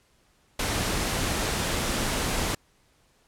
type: noise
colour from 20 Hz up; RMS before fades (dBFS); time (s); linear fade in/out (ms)
pink; -27; 0.59-2.55; 5
effects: pink hiss -64 dBFS RMS until 3.27 s + low-pass 11000 Hz 12 dB/octave